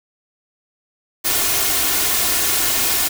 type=noise with comb filter; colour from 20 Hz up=white; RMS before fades=-18 dBFS; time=1.24-3.09 s; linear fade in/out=20 ms; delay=2.8 ms; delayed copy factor=+0.5; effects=none